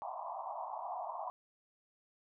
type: band-pass noise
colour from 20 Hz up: pink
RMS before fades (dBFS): -42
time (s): 0.02-1.3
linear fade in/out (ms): 0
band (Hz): 640 to 1100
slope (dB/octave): 96
effects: none